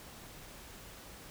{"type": "silence", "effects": ["pink hiss -51 dBFS RMS until 1.3 s"]}